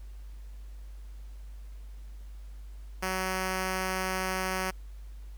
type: tone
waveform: 5% pulse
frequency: 187.2 Hz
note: F#3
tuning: 20 cents sharp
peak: -18 dBFS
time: 3.02-4.71 s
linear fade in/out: 10 ms
effects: added 50 Hz sine -41 dBFS peak until 5.37 s + pink hiss -63 dBFS RMS until 5.37 s